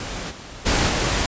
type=noise with level steps; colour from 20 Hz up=pink; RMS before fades=-30 / -38 / -19 / -21 dBFS; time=0-1.26 s; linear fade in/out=2 ms; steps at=0.3 / 0.65 / 0.87 s; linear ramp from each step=20 ms; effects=resampled to 16000 Hz